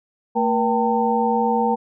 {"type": "tone cluster", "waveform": "sine", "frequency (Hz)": [225.7, 477.7, 782, 902], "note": ["A3", "A#4", "G5", "A5"], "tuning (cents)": [44, 42, -4, 43], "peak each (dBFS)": -22, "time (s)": [0.35, 1.76], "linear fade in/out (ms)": 20, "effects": []}